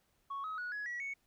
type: tone with pitch steps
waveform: sine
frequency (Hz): 1108.7 / 1273.6 / 1462.9 / 1680.5 / 1930.4 / 2217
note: C#6 / D#6 / F#6 / G#6 / B6 / C#7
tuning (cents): 0 / +40 / -20 / +20 / -40 / 0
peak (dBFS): -36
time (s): 0.3-1.14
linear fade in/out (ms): 10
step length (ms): 140
effects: tanh soft clip ceiling -35 dBFS + pink hiss -75 dBFS RMS until 1.26 s